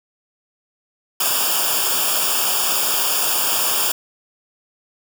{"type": "noise with comb filter", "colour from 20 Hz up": "white", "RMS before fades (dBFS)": -19, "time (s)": [1.2, 3.92], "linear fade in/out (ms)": 5, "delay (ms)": 0.49, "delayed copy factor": -0.95, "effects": []}